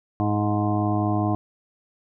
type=harmonic tone with a mistuned harmonic; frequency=104.8 Hz; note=G#2; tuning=16 cents sharp; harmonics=1 / 2 / 3 / 4 / 6 / 7 / 8 / 9 / 10; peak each=-24 / -28 / -25 / -37 / -33 / -28 / -38 / -40 / -33 dBFS; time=0.2-1.35 s; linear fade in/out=0 ms; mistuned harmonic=7; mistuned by=-25 cents; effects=none

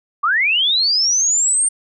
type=linear sweep; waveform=sine; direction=up; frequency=1108.7 to 8870 Hz; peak=-13 dBFS; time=0.23-1.69 s; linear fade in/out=10 ms; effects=none

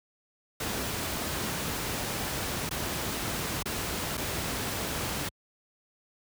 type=noise with dropouts; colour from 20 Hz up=pink; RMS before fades=-32 dBFS; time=0.6-5.29 s; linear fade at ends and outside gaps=5 ms; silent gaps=2.693-2.709 / 3.628-3.656 / 4.172-4.176 s; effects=high-pass 60 Hz 12 dB/octave

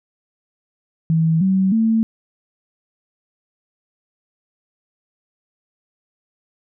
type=tone with pitch steps; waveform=sine; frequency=161.9 / 190.32 / 223.7 Hz; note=E3 / F#3 / A3; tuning=-31 / +49 / +29 cents; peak=-13 dBFS; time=1.1-2.03 s; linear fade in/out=0 ms; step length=310 ms; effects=none

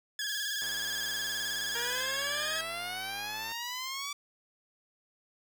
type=tone with vibrato; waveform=15% pulse; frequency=1658 Hz; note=G#6; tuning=3 cents flat; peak=-26 dBFS; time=0.19-2.61 s; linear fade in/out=2 ms; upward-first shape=square; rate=19 Hz; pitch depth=44 cents each way
type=high-pass noise; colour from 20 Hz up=white; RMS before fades=-45 dBFS; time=0.28-2.03 s; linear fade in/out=2 ms; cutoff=3200 Hz; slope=48 dB/octave
type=click train; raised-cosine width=0.5 ms; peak=-33 dBFS; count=317; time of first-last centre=0.62-3.519 s; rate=109 Hz
type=exponential sweep; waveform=10% pulse; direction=up; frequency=466.2 to 1161 Hz; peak=-27 dBFS; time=1.75-4.13 s; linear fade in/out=5 ms
effects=none

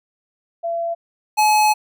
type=tone pair in turn; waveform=sine / square; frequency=676 / 851.7 Hz; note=E5 / G#5; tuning=+43 / +43 cents; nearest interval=major third; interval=400 cents; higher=second; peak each=-20 / -13 dBFS; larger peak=second; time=0.63-0.95 / 1.37-1.74 s; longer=second; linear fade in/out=20 ms; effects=none

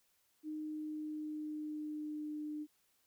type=tone with pitch glide; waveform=sine; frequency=307.6 to 301.4 Hz; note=D#4 to D4; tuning=-20 to +45 cents; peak=-39 dBFS; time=0.43-2.67 s; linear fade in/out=50 ms; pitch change=-35 cents; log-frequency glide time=0.55-2.38 s; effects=white hiss -75 dBFS RMS until 3.06 s

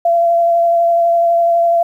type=tone with vibrato; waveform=sine; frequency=681 Hz; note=F5; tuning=44 cents flat; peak=-9 dBFS; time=0.05-1.83 s; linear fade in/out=5 ms; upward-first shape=sine; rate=12 Hz; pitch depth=13 cents each way; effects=8-bit

